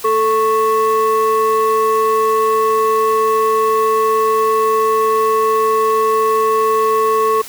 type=tone pair together; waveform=sine; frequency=440 / 1104.3 Hz; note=A4 / C#6; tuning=0 / -7 cents; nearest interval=octave + major third; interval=1593 cents; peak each=-12 dBFS; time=0.04-7.42 s; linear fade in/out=10 ms; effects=tanh soft clip ceiling -8 dBFS + white hiss -33 dBFS RMS until 7.48 s